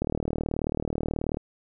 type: click train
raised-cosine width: 2 ms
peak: -14 dBFS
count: 53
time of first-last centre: 0.02-1.371 s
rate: 38.5 Hz
effects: none